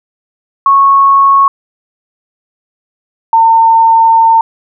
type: tone pair in turn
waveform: sine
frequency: 1102 / 905.9 Hz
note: C#6 / A#5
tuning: -11 / -50 cents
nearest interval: minor third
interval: 339 cents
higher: first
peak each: -3 dBFS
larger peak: neither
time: 0.66-1.48 / 3.33-4.41 s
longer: second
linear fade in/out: 2 ms
effects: none